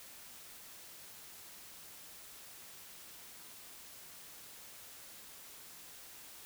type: silence
effects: white hiss -53 dBFS RMS until 6.45 s